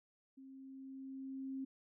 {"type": "tone with level ramp", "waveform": "sine", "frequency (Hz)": 267.1, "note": "C4", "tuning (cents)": 36, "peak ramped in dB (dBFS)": [-53, -39], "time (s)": [0.37, 1.65], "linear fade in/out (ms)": 10, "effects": []}